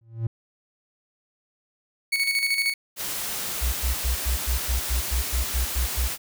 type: tone with exponential growth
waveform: triangle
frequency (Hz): 114.2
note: A#2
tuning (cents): -35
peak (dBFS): -18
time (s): 0.01-0.27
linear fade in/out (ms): 5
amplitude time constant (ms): 55
type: tone with tremolo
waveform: 30% pulse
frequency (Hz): 2221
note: C#7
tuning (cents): +3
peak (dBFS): -17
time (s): 2.12-2.74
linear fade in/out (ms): 10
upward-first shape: square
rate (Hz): 13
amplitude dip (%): 50
type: noise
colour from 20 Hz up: white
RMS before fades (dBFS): -30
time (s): 2.96-6.18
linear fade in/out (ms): 50
type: tone bursts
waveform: sine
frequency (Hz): 61.74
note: B1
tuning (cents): 0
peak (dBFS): -21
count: 12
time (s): 3.61-6.084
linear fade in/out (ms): 20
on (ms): 120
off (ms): 94
effects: none